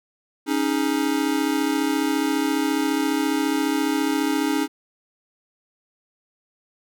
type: chord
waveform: square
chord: C# suspended second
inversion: none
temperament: just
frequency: 277.2 / 311.8 / 415.8 Hz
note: C#4 / D#4 / G#4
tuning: 0 / +4 / +2 cents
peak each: -24 / -24 / -30 dBFS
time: 0.46-4.68 s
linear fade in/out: 50 ms
effects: none